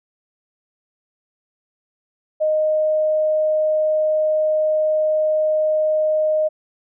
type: tone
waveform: sine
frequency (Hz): 619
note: D#5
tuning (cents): -9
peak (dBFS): -15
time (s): 2.4-6.49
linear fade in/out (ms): 20
effects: none